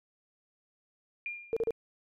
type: tone with exponential decay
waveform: sine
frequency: 2404 Hz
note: D7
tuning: 40 cents sharp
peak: -32 dBFS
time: 1.26-1.72 s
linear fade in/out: 1 ms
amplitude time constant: 100 ms
type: tone bursts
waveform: sine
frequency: 455.3 Hz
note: A#4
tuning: 41 cents flat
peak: -26 dBFS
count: 3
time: 1.53-1.707 s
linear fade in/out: 0 ms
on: 35 ms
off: 36 ms
effects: none